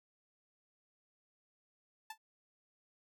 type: tone with exponential decay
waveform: sawtooth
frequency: 880 Hz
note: A5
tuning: in tune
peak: -37 dBFS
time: 2.1-2.18 s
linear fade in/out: 5 ms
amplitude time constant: 16 ms
effects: none